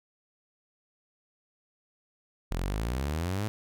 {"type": "exponential sweep", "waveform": "sawtooth", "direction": "up", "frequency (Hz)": [40.25, 110], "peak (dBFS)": -25, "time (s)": [2.51, 3.48], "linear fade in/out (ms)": 0, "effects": []}